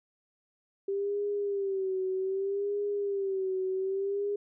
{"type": "tone with vibrato", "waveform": "sine", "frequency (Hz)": 391.9, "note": "G4", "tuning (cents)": 0, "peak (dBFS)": -28, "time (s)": [0.88, 4.36], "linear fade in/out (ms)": 5, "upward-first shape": "sine", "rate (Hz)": 0.64, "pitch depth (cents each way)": 74, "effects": []}